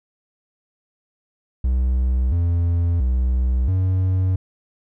triangle tone with pitch steps, 63.3 / 85.7 / 62.9 / 93.3 Hz, B1 / F2 / B1 / F#2, +43 / -32 / +32 / +15 cents, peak -14 dBFS, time 1.64-4.36 s, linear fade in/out 5 ms, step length 680 ms, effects none

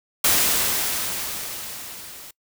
white noise with level ramp, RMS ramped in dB -17 to -41 dBFS, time 0.24-2.31 s, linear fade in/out 5 ms, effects noise-tail reverb RT60 0.1 s tail -24 dB re dry

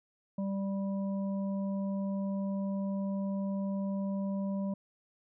harmonic tone, 196 Hz, G3, in tune, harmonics 1 / 3 / 5, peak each -31 / -41 / -49 dBFS, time 0.38-4.74 s, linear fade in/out 5 ms, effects none

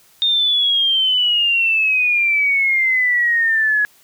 sine exponential sweep, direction down, 3674 to 1678 Hz, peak -13 dBFS, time 0.22-3.85 s, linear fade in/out 0 ms, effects white hiss -52 dBFS RMS until 4.03 s

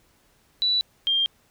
sine tone pair in turn, 3951 / 3195 Hz, B7 / G7, 0 / +32 cents, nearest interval major third, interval 368 cents, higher first, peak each -19 dBFS, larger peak neither, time 0.62-0.81 / 1.07-1.26 s, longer neither, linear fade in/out 0 ms, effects pink hiss -62 dBFS RMS until 1.5 s

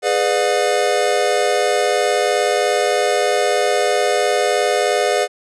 square chord, G# diminished seventh, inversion none, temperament just, 415.3 / 498.4 / 598 / 717.6 Hz, G#4 / B4 / D5 / F5, 0 / +16 / +31 / +47 cents, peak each -21 dBFS, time 0.02-5.28 s, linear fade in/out 50 ms, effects resampled to 24000 Hz

